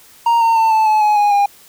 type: tone with pitch steps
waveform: triangle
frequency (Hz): 932.3 / 913.6 / 895.4 / 877.4 / 859.9 / 842.7 / 825.8 / 809.3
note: A#5 / A#5 / A5 / A5 / A5 / G#5 / G#5 / G#5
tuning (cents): 0 / -35 / +30 / -5 / -40 / +25 / -10 / -45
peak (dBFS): -8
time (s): 0.26-1.46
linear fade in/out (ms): 5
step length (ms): 150
effects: white hiss -45 dBFS RMS until 1.68 s